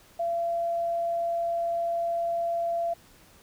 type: tone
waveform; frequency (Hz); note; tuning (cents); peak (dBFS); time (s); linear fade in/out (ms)
sine; 680; F5; -46; -25; 0.19-2.94; 10
effects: pink hiss -56 dBFS RMS until 3.42 s